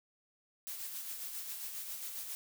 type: noise with tremolo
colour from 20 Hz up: blue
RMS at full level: -41 dBFS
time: 0.67-2.35 s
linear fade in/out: 0 ms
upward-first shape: sine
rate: 7.4 Hz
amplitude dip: 40%
effects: none